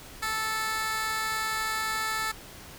15% pulse tone with high-pass filter, 438.6 Hz, A4, 6 cents flat, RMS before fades -30 dBFS, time 0.22-2.32 s, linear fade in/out 10 ms, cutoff 1400 Hz, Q 1.1, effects pink hiss -46 dBFS RMS until 2.78 s

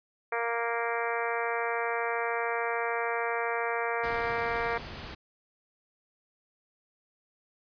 harmonic tone, 233.1 Hz, A#3, in tune, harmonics 2 / 3 / 4 / 5 / 6 / 7 / 8 / 9 / 10, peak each -33 / -35 / -36 / -37 / -38 / -38 / -39 / -40 / -40 dBFS, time 0.32-4.78 s, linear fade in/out 5 ms
pink noise, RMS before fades -41 dBFS, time 4.03-5.15 s, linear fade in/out 10 ms
effects resampled to 11025 Hz

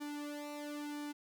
sawtooth tone with flanger, 293.7 Hz, D4, in tune, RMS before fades -43 dBFS, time 0-1.13 s, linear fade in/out 20 ms, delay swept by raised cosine 1.5 to 2.8 ms, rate 0.99 Hz, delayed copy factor -0.85, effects none

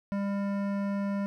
sine tone with hard clipping, 199.8 Hz, G3, 33 cents sharp, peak -30 dBFS, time 0.12-1.26 s, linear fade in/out 0 ms, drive 15 dB, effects none

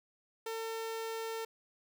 sawtooth tone, 450 Hz, A4, 39 cents sharp, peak -33 dBFS, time 0.46-1.45 s, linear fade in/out 5 ms, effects none

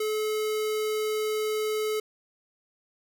square tone with notch filter, 430 Hz, A4, 40 cents flat, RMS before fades -28 dBFS, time 0-2 s, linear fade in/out 5 ms, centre 1000 Hz, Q 1.9, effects none

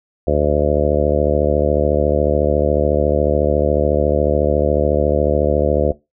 harmonic tone, 74 Hz, D2, 14 cents sharp, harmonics 1 / 2 / 3 / 4 / 5 / 6 / 7 / 8 / 9, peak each -20 / -24 / -25 / -24 / -21 / -21 / -19 / -21 / -24 dBFS, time 0.27-5.92 s, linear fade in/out 5 ms, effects noise-tail reverb RT60 0.2 s tail -18 dB re dry

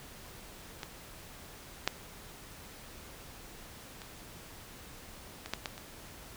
clicks, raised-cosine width 0.2 ms, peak -21 / -9 / -27 / -23 / -14 / -17 / -27 dBFS, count 7, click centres 0.832 / 1.876 / 4.018 / 5.46 / 5.536 / 5.658 / 5.779 s, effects pink hiss -50 dBFS RMS until 6.36 s

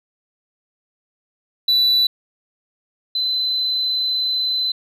sine tone pair in turn, 3967 / 4036 Hz, B7 / B7, +7 / +37 cents, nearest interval unison, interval 30 cents, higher second, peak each -10 / -17 dBFS, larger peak first, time 1.68-2.07 / 3.15-4.72 s, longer second, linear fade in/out 5 ms, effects tanh soft clip ceiling -12 dBFS

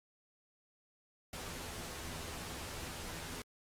pink noise with comb filter, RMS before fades -44 dBFS, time 1.33-3.42 s, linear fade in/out 2 ms, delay 12 ms, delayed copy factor +0.55, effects low-pass 12000 Hz 12 dB/octave + Opus 48 kbps

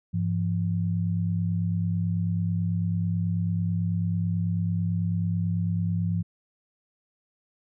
sine tone pair together, 101.38 / 170.5 Hz, G#2 / F3, -41 / -41 cents, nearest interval major sixth, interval 900 cents, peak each -26 dBFS, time 0.13-6.23 s, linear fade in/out 20 ms, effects none

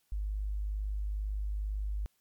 sine tone, 51.1 Hz, G#1, 27 cents flat, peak -31 dBFS, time 0.12-2.06 s, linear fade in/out 0 ms, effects white hiss -74 dBFS RMS until 2.2 s + MP3 96 kbps

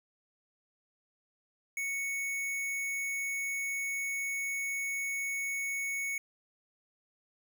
square tone, 2218 Hz, C#7, in tune, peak -33 dBFS, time 1.77-6.18 s, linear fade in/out 2 ms, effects none

